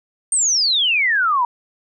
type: exponential sweep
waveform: sine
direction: down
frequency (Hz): 8870 to 932.3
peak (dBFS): -14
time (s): 0.32-1.45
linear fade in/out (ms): 2
effects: none